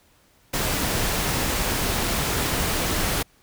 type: noise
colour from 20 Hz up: pink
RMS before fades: -24 dBFS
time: 0.53-3.23 s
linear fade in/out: 10 ms
effects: pink hiss -59 dBFS RMS until 3.42 s